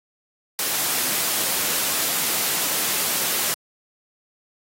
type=noise; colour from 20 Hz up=white; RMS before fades=-23 dBFS; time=0.59-3.54 s; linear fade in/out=0 ms; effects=high-pass 150 Hz 12 dB/octave + AAC 48 kbps